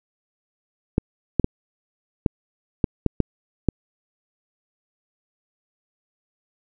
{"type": "clicks", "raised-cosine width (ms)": 3, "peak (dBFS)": -4, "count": 8, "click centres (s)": [0.981, 1.397, 1.444, 2.262, 2.842, 3.063, 3.203, 3.687], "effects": []}